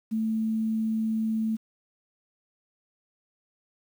sine tone, 221 Hz, A3, 8 cents sharp, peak -24 dBFS, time 0.11-1.57 s, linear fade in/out 20 ms, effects 9-bit

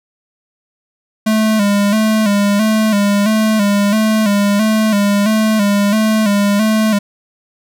square tone with vibrato, 210 Hz, G#3, 19 cents sharp, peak -11 dBFS, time 1.26-6.99 s, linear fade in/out 10 ms, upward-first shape square, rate 1.5 Hz, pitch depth 63 cents each way, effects none

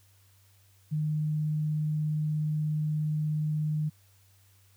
sine tone, 152.8 Hz, D#3, 31 cents flat, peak -26 dBFS, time 0.91-3.9 s, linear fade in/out 20 ms, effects added 97 Hz sine -60 dBFS peak until 4.76 s + white hiss -65 dBFS RMS until 4.76 s

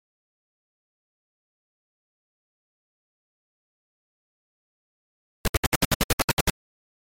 pink noise bursts, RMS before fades -19 dBFS, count 12, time 5.45-6.5 s, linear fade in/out 2 ms, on 27 ms, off 66 ms, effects MP3 64 kbps

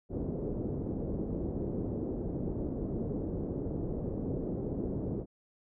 white low-pass noise, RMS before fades -35 dBFS, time 0.09-5.26 s, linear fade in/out 50 ms, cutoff 420 Hz, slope 24 dB/octave, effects none

